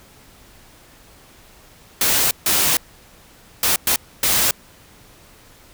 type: noise bursts at uneven times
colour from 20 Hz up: white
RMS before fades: -17 dBFS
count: 5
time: 2.01-2.31 / 2.46-2.77 / 3.63-3.76 / 3.87-3.96 / 4.23-4.51 s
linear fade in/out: 2 ms
effects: pink hiss -48 dBFS RMS until 5.73 s